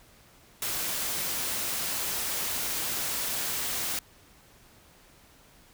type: noise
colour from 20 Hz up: white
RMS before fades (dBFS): -31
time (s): 0.62-3.99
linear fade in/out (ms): 2
effects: pink hiss -57 dBFS RMS until 5.73 s